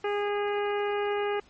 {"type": "harmonic tone", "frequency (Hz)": 410, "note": "G#4", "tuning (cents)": -22, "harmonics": [1, 2, 3, 4, 5, 6, 7], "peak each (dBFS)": [-27, -33, -37, -39, -41, -43, -44], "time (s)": [0.04, 1.4], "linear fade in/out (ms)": 5, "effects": ["pink hiss -59 dBFS RMS until 1.49 s", "MP3 32 kbps"]}